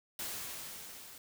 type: noise with level ramp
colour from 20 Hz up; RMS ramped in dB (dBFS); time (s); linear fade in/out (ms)
white; -39 to -52; 0.19-1.18; 2
effects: none